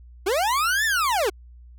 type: linear two-way sweep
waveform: 40% pulse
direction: up then down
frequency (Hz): 344.1 to 1821 to 344.1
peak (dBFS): -19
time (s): 0.26-1.3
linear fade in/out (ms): 10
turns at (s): 0.85
effects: added 60 Hz sine -43 dBFS peak until 1.78 s

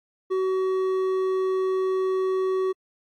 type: tone with hard clipping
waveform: triangle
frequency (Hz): 376.8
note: F#4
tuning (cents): +32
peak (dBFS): -23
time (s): 0.3-2.73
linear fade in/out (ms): 20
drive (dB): 10
effects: AAC 64 kbps

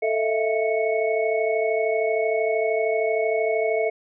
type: tone cluster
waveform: sine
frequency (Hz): 442.2 / 640 / 673 / 2209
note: A4 / D#5 / E5 / C#7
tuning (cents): +9 / +49 / +36 / -7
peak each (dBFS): -23 / -25 / -26 / -30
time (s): 0.02-3.9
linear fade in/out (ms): 10
effects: none

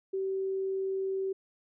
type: tone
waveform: sine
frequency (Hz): 384.4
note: G4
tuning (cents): -34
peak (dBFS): -29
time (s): 0.13-1.33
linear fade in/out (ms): 10
effects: none

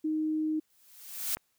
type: tone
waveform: sine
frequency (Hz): 311.1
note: D#4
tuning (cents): 0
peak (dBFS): -27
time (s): 0.04-0.6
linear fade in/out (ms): 10
type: noise with exponential growth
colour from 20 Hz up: blue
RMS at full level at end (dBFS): -29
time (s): 0.7-1.35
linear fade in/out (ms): 1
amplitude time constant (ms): 140
type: click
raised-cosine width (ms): 0.5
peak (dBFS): -27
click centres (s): 1.37
effects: white hiss -74 dBFS RMS until 1.58 s

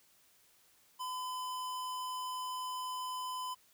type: tone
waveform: square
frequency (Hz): 1012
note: B5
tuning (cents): +42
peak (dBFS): -38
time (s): 0.99-3.55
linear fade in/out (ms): 20
effects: white hiss -67 dBFS RMS until 3.73 s

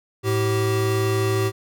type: tone pair together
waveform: square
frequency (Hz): 108.2 / 385.6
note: A2 / G4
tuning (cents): -29 / -28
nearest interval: octave + minor seventh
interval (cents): 2201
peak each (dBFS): -22 / -23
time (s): 0.23-1.52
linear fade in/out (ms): 50
effects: none

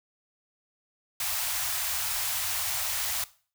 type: band-stop noise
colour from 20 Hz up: white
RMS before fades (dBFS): -30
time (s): 1.2-3.24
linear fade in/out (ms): 2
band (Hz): 120 to 630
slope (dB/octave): 48
effects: noise-tail reverb RT60 0.4 s tail -18 dB re dry

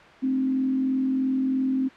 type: tone with frequency modulation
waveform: sine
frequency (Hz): 262.8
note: C4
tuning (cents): +8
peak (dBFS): -21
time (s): 0.22-1.89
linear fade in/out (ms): 20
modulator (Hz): 43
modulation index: 0.35
effects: white hiss -47 dBFS RMS until 1.96 s + low-pass 2000 Hz 12 dB/octave

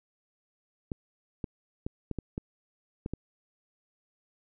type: clicks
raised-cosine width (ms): 3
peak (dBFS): -20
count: 8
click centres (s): 0.918 / 1.442 / 1.865 / 2.113 / 2.187 / 2.379 / 3.061 / 3.136
effects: none

